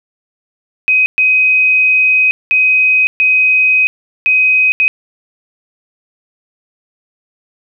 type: tone bursts at uneven times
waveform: sine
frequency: 2519 Hz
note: D#7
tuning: 21 cents sharp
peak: -7 dBFS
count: 6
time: 0.88-1.06 / 1.18-2.31 / 2.51-3.07 / 3.2-3.87 / 4.26-4.72 / 4.8-4.88 s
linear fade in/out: 0 ms
effects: none